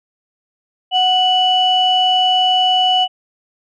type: tone pair together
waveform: sine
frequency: 740 / 2957 Hz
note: F#5 / F#7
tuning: 0 / -2 cents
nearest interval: 2 octaves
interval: 2398 cents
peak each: -13 dBFS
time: 0.91-3.08 s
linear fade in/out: 50 ms
effects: tanh soft clip ceiling -4 dBFS